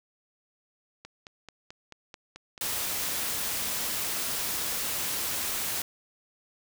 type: click train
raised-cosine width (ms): 0.2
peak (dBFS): -26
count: 13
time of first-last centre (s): 1.05-3.67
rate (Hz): 4.58
type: noise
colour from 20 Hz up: white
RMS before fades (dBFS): -31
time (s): 2.61-5.82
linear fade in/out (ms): 2
effects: none